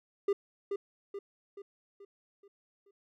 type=tone with echo; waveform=triangle; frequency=400 Hz; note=G4; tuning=35 cents sharp; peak=-23 dBFS; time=0.28-0.33 s; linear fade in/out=5 ms; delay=430 ms; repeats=6; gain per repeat=-6 dB; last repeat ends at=2.91 s; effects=none